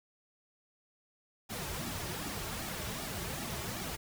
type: noise with flanger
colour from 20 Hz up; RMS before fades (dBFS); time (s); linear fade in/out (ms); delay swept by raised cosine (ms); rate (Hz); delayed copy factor
pink; -39; 1.49-3.97; 20; 1.9 to 4.1; 2.6; -0.7
effects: none